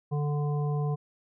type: harmonic tone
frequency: 146.83 Hz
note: D3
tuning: in tune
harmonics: 1 / 3 / 5 / 7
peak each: -26 / -36 / -40 / -43 dBFS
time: 0.11-0.96 s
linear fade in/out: 20 ms
effects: none